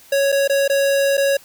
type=tone with dropouts; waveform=square; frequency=554.4 Hz; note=C#5; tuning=in tune; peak=-15 dBFS; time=0.12-1.37 s; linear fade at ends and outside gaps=5 ms; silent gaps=0.32-0.324 / 0.477-0.496 / 0.679-0.697 / 1.171-1.177 s; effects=white hiss -47 dBFS RMS until 1.44 s